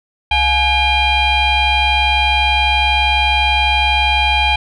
sine tone with frequency modulation, 1628 Hz, G#6, 35 cents flat, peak -10 dBFS, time 0.31-4.56 s, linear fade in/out 5 ms, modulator 781 Hz, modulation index 2.2, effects tanh soft clip ceiling -6 dBFS

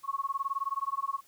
sine tone with tremolo, 1100 Hz, C#6, 14 cents flat, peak -26 dBFS, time 0.03-1.21 s, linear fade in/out 50 ms, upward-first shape sine, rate 19 Hz, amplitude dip 100%, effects white hiss -62 dBFS RMS until 1.27 s

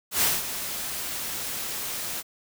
white noise with ADSR envelope, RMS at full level -21 dBFS, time 0.11-2.23 s, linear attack 110 ms, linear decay 200 ms, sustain -11 dB, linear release 38 ms, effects none

